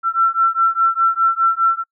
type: beating tone pair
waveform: sine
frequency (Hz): 1344 / 1348.9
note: E6 / E6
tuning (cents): +33 / +39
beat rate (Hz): 4.9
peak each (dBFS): -16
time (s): 0.03-1.84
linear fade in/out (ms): 50
effects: noise-tail reverb RT60 0.1 s tail -25 dB re dry